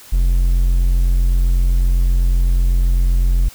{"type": "tone", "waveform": "triangle", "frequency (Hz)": 43.95, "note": "F1", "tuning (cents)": 12, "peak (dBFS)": -9, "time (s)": [0.12, 3.49], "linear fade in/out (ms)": 10, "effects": ["white hiss -41 dBFS RMS until 3.54 s"]}